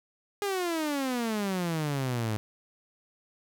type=exponential sweep; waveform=sawtooth; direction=down; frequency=412.8 to 104.3 Hz; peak=-24 dBFS; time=0.42-2.37 s; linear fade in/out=0 ms; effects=none